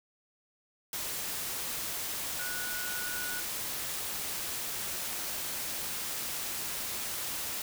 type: tone in noise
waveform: sine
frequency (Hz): 1464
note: F#6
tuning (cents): -19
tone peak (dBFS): -38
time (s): 2.39-3.4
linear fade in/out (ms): 2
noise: white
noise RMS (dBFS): -36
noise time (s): 0.93-7.62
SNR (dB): -5
effects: none